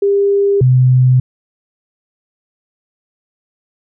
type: tone pair in turn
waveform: sine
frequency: 400.3 / 127.66 Hz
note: G4 / C3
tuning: +36 / -42 cents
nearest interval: octave + minor sixth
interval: 1978 cents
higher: first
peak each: -9 / -6 dBFS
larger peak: second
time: 0.02-0.61 / 0.61-1.2 s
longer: neither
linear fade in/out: 5 ms
effects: none